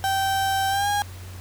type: tone with pitch glide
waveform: 35% pulse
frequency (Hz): 778 to 818.1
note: G5 to G#5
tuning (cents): -13 to -26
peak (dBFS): -19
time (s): 0.04-1.02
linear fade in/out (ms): 0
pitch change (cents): +87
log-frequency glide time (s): 0.69-0.89
effects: added 91 Hz sine -36 dBFS peak until 1.4 s + pink hiss -45 dBFS RMS until 1.4 s